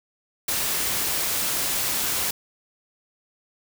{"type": "noise", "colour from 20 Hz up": "white", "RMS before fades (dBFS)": -25, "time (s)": [0.48, 2.31], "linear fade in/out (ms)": 5, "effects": []}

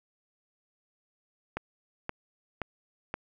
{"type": "click train", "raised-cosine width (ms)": 0.5, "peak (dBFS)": -17, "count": 4, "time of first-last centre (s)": [1.57, 3.141], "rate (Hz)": 1.91, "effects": []}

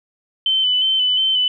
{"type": "tone with vibrato", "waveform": "sine", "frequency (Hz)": 3042, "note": "F#7", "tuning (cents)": 47, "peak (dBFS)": -14, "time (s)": [0.46, 1.48], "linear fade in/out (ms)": 2, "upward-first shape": "square", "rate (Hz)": 2.8, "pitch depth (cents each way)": 25, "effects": []}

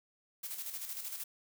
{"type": "noise with tremolo", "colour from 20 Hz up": "blue", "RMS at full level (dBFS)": -40, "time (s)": [0.43, 1.24], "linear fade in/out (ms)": 10, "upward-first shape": "square", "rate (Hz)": 13, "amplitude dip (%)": 50, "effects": []}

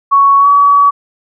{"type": "tone with pitch glide", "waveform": "sine", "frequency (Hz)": [1113, 1136.4], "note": ["C#6", "C#6"], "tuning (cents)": [7, 43], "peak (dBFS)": -4, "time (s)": [0.11, 0.91], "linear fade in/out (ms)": 20, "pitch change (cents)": 36, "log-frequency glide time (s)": [0.39, 0.47], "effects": []}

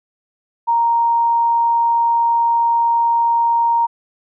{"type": "tone", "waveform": "sine", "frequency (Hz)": 932.3, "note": "A#5", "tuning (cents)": 0, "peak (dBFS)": -12, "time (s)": [0.67, 3.87], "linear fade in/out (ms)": 20, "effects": []}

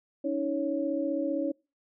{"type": "tone cluster", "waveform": "sine", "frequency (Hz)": [282.5, 317.9, 555], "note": ["C#4", "D#4", "C#5"], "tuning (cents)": [33, 37, 2], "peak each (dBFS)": -31, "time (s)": [0.24, 1.52], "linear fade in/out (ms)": 10, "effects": ["noise-tail reverb RT60 0.3 s tail -25 dB re dry"]}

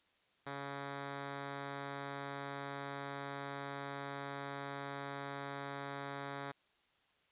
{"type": "tone", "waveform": "5% pulse", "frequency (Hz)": 140, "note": "C#3", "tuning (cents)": 18, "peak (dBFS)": -30, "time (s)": [0.46, 6.52], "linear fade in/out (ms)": 10, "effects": ["white hiss -73 dBFS RMS until 7.31 s", "resampled to 8000 Hz"]}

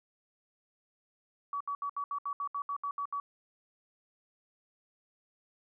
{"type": "tone bursts", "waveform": "sine", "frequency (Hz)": 1137, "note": "C#6", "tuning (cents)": 44, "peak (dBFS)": -32, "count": 12, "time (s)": [1.53, 3.2], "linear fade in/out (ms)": 2, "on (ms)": 75, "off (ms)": 70, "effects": []}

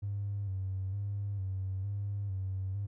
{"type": "tone with vibrato", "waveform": "triangle", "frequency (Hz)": 98, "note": "G2", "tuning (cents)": 0, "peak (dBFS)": -29, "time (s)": [0.02, 2.87], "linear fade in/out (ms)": 20, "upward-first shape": "square", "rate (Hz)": 1.1, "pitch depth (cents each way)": 50, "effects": ["tanh soft clip ceiling -30 dBFS"]}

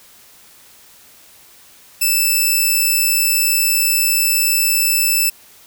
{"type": "tone", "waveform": "5% pulse", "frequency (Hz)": 2637, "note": "E7", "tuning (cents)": 0, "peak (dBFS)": -4, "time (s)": [2.01, 5.3], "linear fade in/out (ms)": 10, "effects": ["white hiss -46 dBFS RMS until 5.66 s"]}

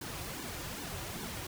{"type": "noise with flanger", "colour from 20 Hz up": "pink", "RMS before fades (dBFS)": -41, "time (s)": [0.01, 1.47], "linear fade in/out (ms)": 5, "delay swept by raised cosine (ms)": [1.5, 4.7], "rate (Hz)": 2.5, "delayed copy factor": -0.75, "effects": []}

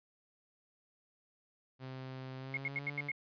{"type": "tone with pitch glide", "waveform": "sawtooth", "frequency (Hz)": [130.81, 144.31], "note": ["C3", "D3"], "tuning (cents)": [0, -30], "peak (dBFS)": -39, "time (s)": [1.79, 3.12], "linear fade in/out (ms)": 50, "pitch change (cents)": 170, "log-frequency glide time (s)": [2.38, 2.91]}
{"type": "tone bursts", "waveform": "sine", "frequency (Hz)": 2162, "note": "C#7", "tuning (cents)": -44, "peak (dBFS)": -33, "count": 6, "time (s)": [2.54, 3.116], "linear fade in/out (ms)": 2, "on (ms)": 31, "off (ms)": 78}
{"effects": ["resampled to 11025 Hz"]}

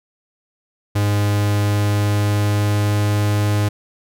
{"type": "tone with pitch glide", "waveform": "45% pulse", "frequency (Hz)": [102.9, 103.8], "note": ["G#2", "G#2"], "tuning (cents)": [-16, 0], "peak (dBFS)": -15, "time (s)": [0.95, 3.69], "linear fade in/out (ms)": 10, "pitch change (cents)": 16, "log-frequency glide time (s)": [1.13, 3.19], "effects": []}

